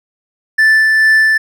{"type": "tone with tremolo", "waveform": "triangle", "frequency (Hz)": 1760, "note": "A6", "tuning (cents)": 0, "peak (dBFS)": -4, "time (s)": [0.58, 1.38], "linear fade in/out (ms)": 10, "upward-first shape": "sine", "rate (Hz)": 2.3, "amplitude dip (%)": 25, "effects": []}